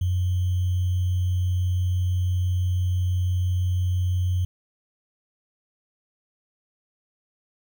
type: tone with sample-and-hold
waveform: sine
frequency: 90.6 Hz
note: F#2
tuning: 36 cents flat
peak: -20 dBFS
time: 0.01-4.45 s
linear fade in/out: 5 ms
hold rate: 3150 Hz
effects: none